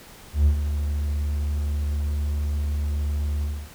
triangle tone with ADSR envelope, 73.42 Hz, D2, in tune, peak -10 dBFS, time 0.33-3.7 s, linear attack 130 ms, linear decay 87 ms, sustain -10 dB, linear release 270 ms, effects tanh soft clip ceiling -7 dBFS + pink hiss -46 dBFS RMS until 3.74 s

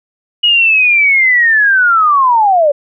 sine linear sweep, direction down, 2911 to 554.4 Hz, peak -6 dBFS, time 0.43-2.72 s, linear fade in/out 10 ms, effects none

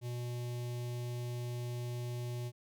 square tone with notch filter, 121.5 Hz, B2, 28 cents flat, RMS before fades -39 dBFS, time 0.01-2.52 s, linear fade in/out 50 ms, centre 1400 Hz, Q 0.94, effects none

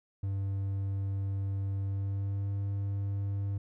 triangle tone with pitch glide, 98 to 99.54 Hz, G2 to G2, 0 to +27 cents, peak -28 dBFS, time 0.23-3.58 s, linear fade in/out 5 ms, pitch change +27 cents, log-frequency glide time 1.87-2.5 s, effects none

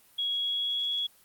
sine tone with pitch glide, 3322 to 3351 Hz, G#7 to G#7, 0 to +15 cents, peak -27 dBFS, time 0.18-1.07 s, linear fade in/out 10 ms, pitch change +15 cents, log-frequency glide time 0.32-0.9 s, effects white hiss -60 dBFS RMS until 1.24 s + Opus 32 kbps

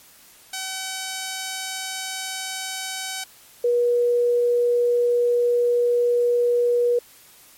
5% pulse / sine tone pair in turn, 760 / 481.8 Hz, F#5 / B4, +46 / -43 cents, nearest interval minor sixth, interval 789 cents, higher first, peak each -16 dBFS, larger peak neither, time 0.53-3.24 / 3.64-6.99 s, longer second, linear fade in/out 5 ms, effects white hiss -50 dBFS RMS until 7.57 s + MP3 64 kbps

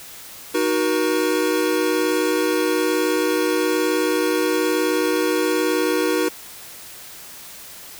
square chord, D# minor, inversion none, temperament equal with one note detuned, 311.1 / 370 / 477.1 Hz, D#4 / F#4 / A#4, 0 / 0 / +40 cents, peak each -23 dBFS, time 0.54-6.29 s, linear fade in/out 10 ms, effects white hiss -39 dBFS RMS until 7.99 s

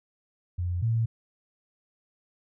sine tone pair in turn, 88.4 / 114.01 Hz, F2 / A#2, +22 / -38 cents, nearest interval major third, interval 440 cents, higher second, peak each -26 / -22 dBFS, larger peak second, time 0.58-0.82 / 0.82-1.06 s, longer neither, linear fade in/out 10 ms, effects none

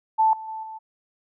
sine tone with level steps, 880 Hz, A5, in tune, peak -15 / -33 / -30 / -34 dBFS, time 0.18-0.79 s, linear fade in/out 20 ms, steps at 0.33 / 0.48 / 0.63 s, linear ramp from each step 2 ms, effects none

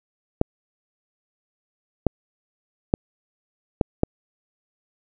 clicks, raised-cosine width 2 ms, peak -3 dBFS, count 5, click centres 0.414 / 2.067 / 2.939 / 3.812 / 4.034 s, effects none

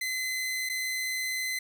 sawtooth tone with dropouts, 2041 Hz, C7, 44 cents flat, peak -26 dBFS, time 0.01-1.59 s, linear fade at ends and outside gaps 5 ms, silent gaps 0.691-0.696 s, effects none

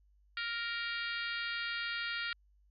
harmonic tone, 466.9 Hz, A#4, 3 cents sharp, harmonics 3 / 4 / 5 / 6 / 7 / 8 / 9 / 10, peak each -39 / -41 / -43 / -45 / -46 / -47 / -48 / -49 dBFS, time 0.37-2.33 s, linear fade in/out 2 ms, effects added 50 Hz sine -64 dBFS peak until 2.7 s

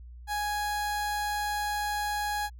30% pulse tone, 830.6 Hz, G#5, in tune, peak -26 dBFS, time 0.27-2.5 s, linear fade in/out 50 ms, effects added 60 Hz sine -43 dBFS peak until 2.59 s

